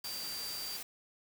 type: tone in noise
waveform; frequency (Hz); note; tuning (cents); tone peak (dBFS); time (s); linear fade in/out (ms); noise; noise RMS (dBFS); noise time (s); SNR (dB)
sine; 4700; D8; +1; -40; 0.04-0.77; 5; white; -43; 0.04-0.83; 0
effects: none